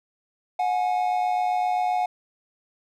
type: tone pair together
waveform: triangle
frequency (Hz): 729 / 836.6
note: F#5 / G#5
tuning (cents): -26 / +12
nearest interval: major second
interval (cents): 238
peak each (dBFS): -20 / -26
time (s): 0.59-2.06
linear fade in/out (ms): 5
effects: none